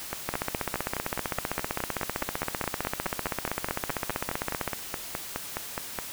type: two click trains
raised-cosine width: 0.5 ms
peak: -14 / -12 dBFS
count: 29 / 69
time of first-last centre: 0.13-5.988 / 0.29-4.677 s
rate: 4.78 / 15.5 Hz
effects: white hiss -39 dBFS RMS until 6.12 s